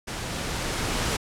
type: noise with level ramp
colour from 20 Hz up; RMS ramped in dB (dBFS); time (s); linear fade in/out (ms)
pink; -33 to -25; 0.07-1.17; 10
effects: low-pass 9000 Hz 12 dB/octave